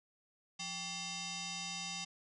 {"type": "tone with frequency modulation", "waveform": "sine", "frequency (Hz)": 1140, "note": "C#6", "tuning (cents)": 48, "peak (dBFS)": -39, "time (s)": [0.59, 2.05], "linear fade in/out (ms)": 10, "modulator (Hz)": 964, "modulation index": 6.1, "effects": []}